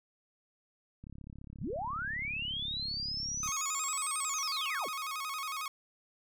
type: click train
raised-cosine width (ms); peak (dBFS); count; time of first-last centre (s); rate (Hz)
5; -35; 86; 1.04-3.49; 34.7
type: linear two-way sweep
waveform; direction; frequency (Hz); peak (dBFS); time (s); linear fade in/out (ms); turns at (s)
sine; up then down; 38.89 to 8600 to 80.7; -34; 1.59-4.89; 50; 4.18
type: tone with vibrato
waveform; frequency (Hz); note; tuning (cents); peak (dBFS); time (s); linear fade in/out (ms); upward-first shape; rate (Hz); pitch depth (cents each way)
sawtooth; 1174.7; D6; 0; -32; 3.43-5.68; 2; square; 11; 110
effects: none